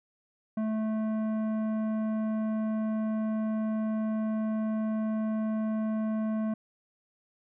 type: tone with tanh clipping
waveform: sine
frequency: 218.1 Hz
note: A3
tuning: 15 cents flat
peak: -29 dBFS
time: 0.57-6.54 s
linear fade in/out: 5 ms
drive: 12 dB
effects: none